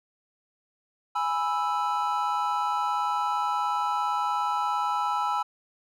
triangle chord, E major, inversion first, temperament equal, 830.6 / 987.8 / 1318.5 Hz, G#5 / B5 / E6, 0 / 0 / 0 cents, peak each -27 dBFS, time 1.15-5.43 s, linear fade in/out 10 ms, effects none

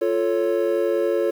triangle chord, F augmented, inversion none, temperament equal, 349.2 / 440 / 554.4 Hz, F4 / A4 / C#5, 0 / 0 / 0 cents, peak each -21 dBFS, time 0.01-1.31 s, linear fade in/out 10 ms, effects 8-bit

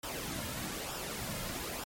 pink noise with flanger, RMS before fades -39 dBFS, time 0.03-1.84 s, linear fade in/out 5 ms, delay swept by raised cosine 0.46 to 2.66 ms, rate 1.1 Hz, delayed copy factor -0.55, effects MP3 64 kbps

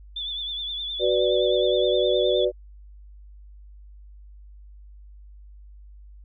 sine tone with vibrato, 3493 Hz, A7, 13 cents flat, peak -28 dBFS, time 0.16-2.45 s, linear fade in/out 5 ms, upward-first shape triangle, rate 9.6 Hz, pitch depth 66 cents each way
sine chord, B minor, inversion second, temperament equal with one note detuned, 372.6 / 493.9 / 587.3 Hz, F#4 / B4 / D5, +12 / 0 / 0 cents, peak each -23 dBFS, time 0.99-2.52 s, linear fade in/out 50 ms
effects added 50 Hz sine -43 dBFS peak until 6.24 s

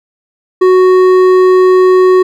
sine tone with hard clipping, 370 Hz, F#4, in tune, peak -5 dBFS, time 0.61-2.23 s, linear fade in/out 10 ms, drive 8 dB, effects none

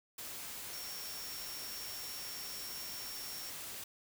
sine tone in noise, 5510 Hz, F8, 24 cents flat, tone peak -46 dBFS, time 0.73-3.5 s, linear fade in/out 5 ms, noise white, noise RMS -45 dBFS, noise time 0.18-3.84 s, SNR -4 dB, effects none

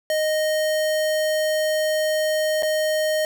square tone with dropouts, 620 Hz, D#5, 6 cents flat, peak -20 dBFS, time 0.1-3.25 s, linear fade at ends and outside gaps 1 ms, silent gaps 2.624-2.631 s, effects none

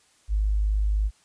sine tone, 51.7 Hz, G#1, 7 cents flat, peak -20 dBFS, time 0.28-1.11 s, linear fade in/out 50 ms, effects white hiss -61 dBFS RMS until 1.24 s + resampled to 22050 Hz

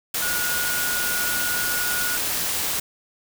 sine tone in noise, 1447 Hz, F#6, 39 cents flat, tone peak -26 dBFS, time 0.22-2.17 s, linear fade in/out 5 ms, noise white, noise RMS -25 dBFS, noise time 0.14-2.8 s, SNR -4 dB, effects none

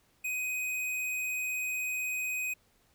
square tone, 2506 Hz, D#7, 12 cents sharp, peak -32 dBFS, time 0.24-2.54 s, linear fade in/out 10 ms, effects pink hiss -68 dBFS RMS until 2.94 s

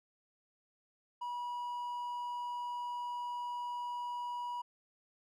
triangle tone, 970 Hz, B5, 31 cents flat, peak -35 dBFS, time 1.21-4.62 s, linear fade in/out 10 ms, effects none

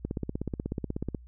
click train, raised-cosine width 3 ms, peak -18 dBFS, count 19, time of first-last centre 0.05-1.148 s, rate 16.4 Hz, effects added 60 Hz sine -47 dBFS peak until 1.27 s

